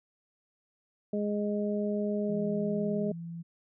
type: harmonic tone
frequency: 207.2 Hz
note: G#3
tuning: 4 cents flat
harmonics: 1 / 2 / 3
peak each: -30 / -33 / -35 dBFS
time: 1.13-3.12 s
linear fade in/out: 5 ms
type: tone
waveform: sine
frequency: 168.2 Hz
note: E3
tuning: 35 cents sharp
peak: -37 dBFS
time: 2.28-3.43 s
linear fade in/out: 20 ms
effects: none